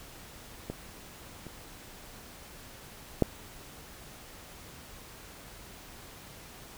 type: clicks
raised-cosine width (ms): 2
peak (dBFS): -21 / -30 / -8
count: 3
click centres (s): 0.7 / 1.467 / 3.223
effects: pink hiss -49 dBFS RMS until 6.77 s